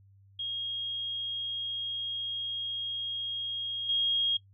sine tone with level steps, 3262 Hz, G#7, 32 cents flat, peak -32 / -25 dBFS, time 0.39-4.37 s, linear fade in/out 5 ms, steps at 3.89 s, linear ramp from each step 2 ms, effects noise-tail reverb RT60 0.1 s tail -20 dB re dry + added 98 Hz sine -56 dBFS peak until 4.53 s

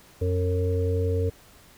harmonic tone with a mistuned harmonic, 91 Hz, F#2, 28 cents flat, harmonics 1 / 3 / 5 / 6, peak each -23 / -35 / -27 / -38 dBFS, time 0.21-1.3 s, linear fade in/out 10 ms, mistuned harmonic 1, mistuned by -20 cents, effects pink hiss -53 dBFS RMS until 1.77 s

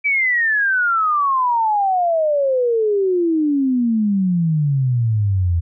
sine exponential sweep, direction down, 2324 to 82.41 Hz, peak -14 dBFS, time 0.04-5.61 s, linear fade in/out 20 ms, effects none

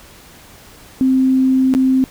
sine tone with dropouts, 261.6 Hz, C4, in tune, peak -10 dBFS, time 1.01-2.04 s, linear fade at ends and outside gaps 0 ms, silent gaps 1.739-1.749 s, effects pink hiss -42 dBFS RMS until 2.1 s

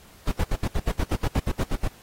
brown noise bursts, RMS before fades -22 dBFS, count 14, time 0.27-1.878 s, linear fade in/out 5 ms, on 48 ms, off 72 ms, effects pink hiss -52 dBFS RMS until 2.02 s + AAC 48 kbps

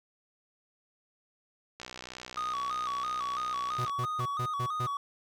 click train, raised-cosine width 0.2 ms, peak -24 dBFS, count 132, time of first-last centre 1.8-3.896 s, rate 62.5 Hz
triangle tone with vibrato, 1182 Hz, D6, 11 cents sharp, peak -29 dBFS, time 2.37-4.97 s, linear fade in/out 2 ms, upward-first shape square, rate 3 Hz, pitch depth 82 cents each way
45% pulse tone bursts, 123.47 Hz, B2, in tune, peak -32 dBFS, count 6, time 3.78-4.868 s, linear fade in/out 10 ms, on 73 ms, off 130 ms
effects none

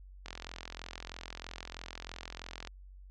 click train, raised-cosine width 0.2 ms, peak -24 dBFS, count 105, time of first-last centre 0.26-2.673 s, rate 43.1 Hz, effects added 47 Hz sine -49 dBFS peak until 3.1 s + low-pass 7000 Hz 12 dB/octave

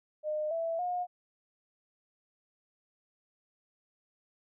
sine tone with pitch steps, 610 / 661.4 / 717.1 Hz, D#5 / E5 / F5, -34 / +6 / +46 cents, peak -30 dBFS, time 0.23-1.07 s, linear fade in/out 50 ms, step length 280 ms, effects none

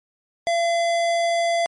sine tone with hard clipping, 680 Hz, F5, 46 cents flat, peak -20 dBFS, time 0.47-1.66 s, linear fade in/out 0 ms, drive 18 dB, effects MP3 48 kbps

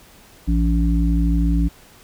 harmonic tone, 57 Hz, A#1, 38 cents flat, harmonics 1 / 3 / 5, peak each -16 / -21 / -23 dBFS, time 0.47-1.69 s, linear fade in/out 20 ms, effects pink hiss -48 dBFS RMS until 2.03 s

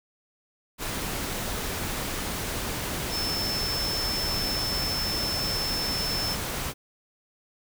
sine tone in noise, 5290 Hz, E8, 5 cents sharp, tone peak -28 dBFS, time 3.1-6.37 s, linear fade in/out 50 ms, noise pink, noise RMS -31 dBFS, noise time 0.78-6.74 s, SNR 0 dB, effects none

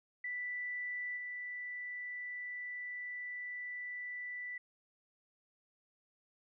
sine tone with level steps, 1975.5 Hz, B6, in tune, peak -37 / -40 dBFS, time 0.24-4.58 s, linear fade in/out 5 ms, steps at 1.16 s, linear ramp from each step 20 ms, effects none

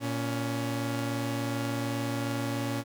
sawtooth tone pair together, 116.54 / 280 Hz, A#2 / C#4, 0 / +18 cents, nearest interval octave + minor third, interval 1518 cents, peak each -28 dBFS, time 0-2.84 s, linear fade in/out 50 ms, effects none

